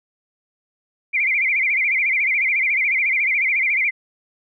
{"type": "tone with vibrato", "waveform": "sine", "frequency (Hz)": 2217, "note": "C#7", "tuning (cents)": 0, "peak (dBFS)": -16, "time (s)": [1.13, 3.91], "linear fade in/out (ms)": 20, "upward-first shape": "sine", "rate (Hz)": 14, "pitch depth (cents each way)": 150, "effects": []}